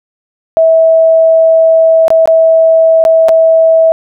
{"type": "tone with dropouts", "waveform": "sine", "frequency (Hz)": 650, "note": "E5", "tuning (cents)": -24, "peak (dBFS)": -3, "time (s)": [0.57, 3.92], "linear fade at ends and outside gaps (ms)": 0, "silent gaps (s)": [[2.081, 2.104], [2.257, 2.275], [3.04, 3.051], [3.285, 3.291]], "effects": []}